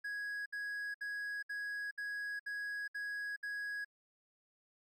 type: tone bursts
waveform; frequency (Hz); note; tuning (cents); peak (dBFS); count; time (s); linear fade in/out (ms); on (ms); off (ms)
triangle; 1661.2; G#6; 0; -36; 8; 0.04-3.848; 10; 420; 64
effects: MP3 64 kbps